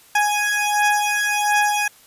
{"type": "beating tone pair", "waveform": "20% pulse", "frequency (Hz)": [830.6, 832], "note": ["G#5", "G#5"], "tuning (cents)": [0, 3], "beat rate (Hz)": 1.4, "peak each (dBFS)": -15, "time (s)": [0.15, 1.88], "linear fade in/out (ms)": 5, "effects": ["white hiss -50 dBFS RMS until 2.06 s", "resampled to 32000 Hz"]}